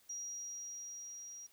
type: tone with level ramp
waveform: sine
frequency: 5730 Hz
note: F8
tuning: 44 cents sharp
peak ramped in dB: -40 to -47 dBFS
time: 0.09-1.47 s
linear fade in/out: 10 ms
effects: white hiss -68 dBFS RMS until 1.52 s